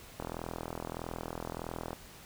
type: click train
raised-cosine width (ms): 1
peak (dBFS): -23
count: 73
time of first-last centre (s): 0.2-1.931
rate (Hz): 41.6
effects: pink hiss -52 dBFS RMS until 2.25 s